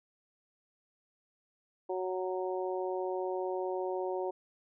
harmonic tone, 185.2 Hz, F#3, 2 cents sharp, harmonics 2 / 3 / 4 / 5, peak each -34 / -38 / -40 / -42 dBFS, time 1.89-4.31 s, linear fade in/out 10 ms, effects none

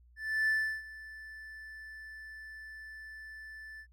triangle tone with ADSR envelope, 1756 Hz, A6, 4 cents flat, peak -23 dBFS, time 0.16-3.87 s, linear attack 320 ms, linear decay 340 ms, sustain -20 dB, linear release 73 ms, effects tanh soft clip ceiling -19 dBFS + added 60 Hz sine -58 dBFS peak until 3.92 s

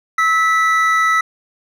triangle tone pair together, 1300 / 1965.9 Hz, E6 / B6, -24 / -8 cents, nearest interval perfect fifth, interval 716 cents, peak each -12 / -14 dBFS, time 0.18-1.21 s, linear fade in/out 5 ms, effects none

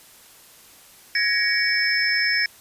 sine tone cluster, 1673 / 1882 / 2253 / 5270 Hz, G#6 / A#6 / C#7 / E8, +12 / +16 / +28 / -1 cents, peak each -24 dBFS, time 1.15-2.46 s, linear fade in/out 2 ms, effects white hiss -49 dBFS RMS until 2.6 s + resampled to 32000 Hz

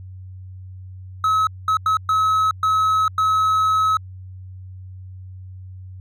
triangle tone bursts at uneven times, 1285 Hz, E6, 45 cents flat, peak -13 dBFS, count 6, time 1.24-1.47 / 1.68-1.77 / 1.86-1.97 / 2.09-2.51 / 2.63-3.08 / 3.18-3.97 s, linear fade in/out 2 ms, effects added 93 Hz sine -34 dBFS peak until 6 s

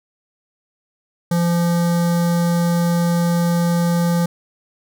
square tone with notch filter, 171.7 Hz, F3, 29 cents flat, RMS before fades -17 dBFS, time 1.31-4.26 s, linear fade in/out 5 ms, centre 2600 Hz, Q 1.1, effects none

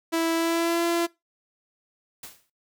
sawtooth tone with pitch glide, 329.6 to 339.8 Hz, E4 to F4, 0 to -47 cents, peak -18 dBFS, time 0.12-1.07 s, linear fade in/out 20 ms, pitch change +53 cents, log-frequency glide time 0.34-0.84 s
white noise with exponential decay, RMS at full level -37 dBFS, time 2.23-2.5 s, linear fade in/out 5 ms, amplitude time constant 57 ms
effects noise-tail reverb RT60 0.2 s tail -21 dB re dry

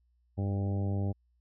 harmonic tone with a mistuned harmonic, 99.2 Hz, G2, 21 cents sharp, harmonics 1 / 2 / 3 / 4 / 5 / 6 / 7 / 8, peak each -29 / -36 / -41 / -44 / -47 / -46 / -52 / -49 dBFS, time 0.37-1.13 s, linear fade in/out 20 ms, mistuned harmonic 1, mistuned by -25 cents, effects added 60 Hz sine -67 dBFS peak until 1.4 s

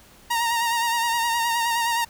sawtooth tone with vibrato, 932.3 Hz, A#5, in tune, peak -17 dBFS, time 0.3-2.05 s, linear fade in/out 10 ms, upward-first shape sine, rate 9.6 Hz, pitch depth 38 cents each way, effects pink hiss -51 dBFS RMS until 2.09 s

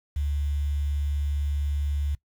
sine tone with quantisation, 72.1 Hz, D2, 31 cents flat, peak -24 dBFS, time 0.16-2.15 s, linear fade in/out 5 ms, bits 8, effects noise-tail reverb RT60 0.1 s tail -21 dB re dry

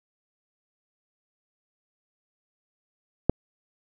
click, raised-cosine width 2 ms, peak -4 dBFS, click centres 3.296 s, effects none

